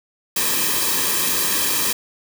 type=noise with comb filter; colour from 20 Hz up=white; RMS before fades=-20 dBFS; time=0.36-1.93 s; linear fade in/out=5 ms; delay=1.4 ms; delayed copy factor=-0.75; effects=none

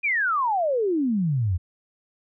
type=exponential sweep; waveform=sine; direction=down; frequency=2482 to 82.41 Hz; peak=-20 dBFS; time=0.03-1.58 s; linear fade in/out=20 ms; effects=none

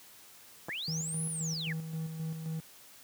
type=clicks; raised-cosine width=1 ms; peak=-26 / -27 dBFS; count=2; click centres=0.685 / 0.691 s
type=linear two-way sweep; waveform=sine; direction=up then down; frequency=1568 to 10750 to 1568 Hz; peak=-35 dBFS; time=0.69-1.73 s; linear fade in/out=5 ms; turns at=1.25 s
type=tone with tremolo; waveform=triangle; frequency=160.4 Hz; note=E3; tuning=47 cents flat; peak=-31 dBFS; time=0.88-2.6 s; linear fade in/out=0 ms; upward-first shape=square; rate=3.8 Hz; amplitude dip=45%
effects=white hiss -55 dBFS RMS until 3.03 s + high-pass 80 Hz 12 dB/octave

